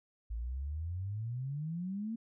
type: exponential sweep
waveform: sine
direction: up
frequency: 53.6 to 232.4 Hz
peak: -35 dBFS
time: 0.3-2.16 s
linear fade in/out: 10 ms
effects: none